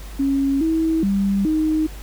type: tone with pitch steps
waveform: sine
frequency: 274.9 / 322.5 / 197.5 / 312 Hz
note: C#4 / E4 / G3 / D#4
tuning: -14 / -38 / +13 / +5 cents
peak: -16 dBFS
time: 0.19-1.87 s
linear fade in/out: 10 ms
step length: 420 ms
effects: added 50 Hz sine -32 dBFS peak until 2.02 s + pink hiss -42 dBFS RMS until 2.02 s